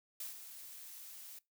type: noise with ADSR envelope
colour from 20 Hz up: blue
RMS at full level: -42 dBFS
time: 0.2-1.39 s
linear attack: 4 ms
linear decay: 140 ms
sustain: -9 dB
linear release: 5 ms
effects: noise-tail reverb RT60 0.2 s tail -21 dB re dry